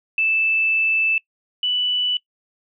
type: tone pair in turn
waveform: sine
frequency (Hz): 2637 / 2970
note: E7 / F#7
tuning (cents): 0 / +6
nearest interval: major second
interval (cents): 206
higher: second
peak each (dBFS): -16 / -18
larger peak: first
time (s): 0.18-1.18 / 1.63-2.17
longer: first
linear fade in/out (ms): 2
effects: noise-tail reverb RT60 0.1 s tail -22 dB re dry